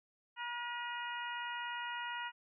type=harmonic tone with a mistuned harmonic; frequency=478.7 Hz; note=A#4; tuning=46 cents sharp; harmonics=2 / 3 / 4 / 5 / 6; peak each=-42 / -44 / -45 / -50 / -47 dBFS; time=0.36-2.32 s; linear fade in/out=50 ms; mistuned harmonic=5; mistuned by=+50 cents; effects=none